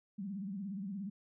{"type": "tone with vibrato", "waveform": "sine", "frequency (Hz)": 196, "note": "G3", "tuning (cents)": 0, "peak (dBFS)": -38, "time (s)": [0.18, 1.1], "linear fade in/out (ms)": 10, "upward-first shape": "sine", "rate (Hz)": 17, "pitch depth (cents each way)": 130, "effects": []}